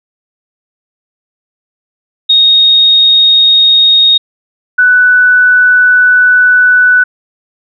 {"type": "tone pair in turn", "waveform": "sine", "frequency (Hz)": [3729, 1489.3], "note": ["A#7", "F#6"], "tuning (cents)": [0, 11], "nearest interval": "octave + major third", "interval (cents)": 1589, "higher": "first", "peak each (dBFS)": -3, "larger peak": "neither", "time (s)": [[2.29, 4.18], [4.78, 7.04]], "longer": "second", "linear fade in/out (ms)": 10, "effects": []}